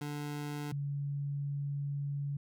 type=tone pair in turn; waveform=25% pulse / sine; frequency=146.83 / 141.99 Hz; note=D3 / C#3; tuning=0 / +42 cents; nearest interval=minor second; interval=58 cents; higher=first; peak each=-33 / -33 dBFS; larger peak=neither; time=0.01-0.72 / 0.72-2.37 s; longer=second; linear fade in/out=5 ms; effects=none